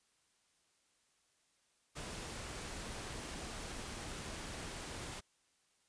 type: noise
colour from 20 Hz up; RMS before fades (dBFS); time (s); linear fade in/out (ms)
pink; -45; 1.95-5.21; 20
effects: white hiss -75 dBFS RMS until 5.88 s + resampled to 22050 Hz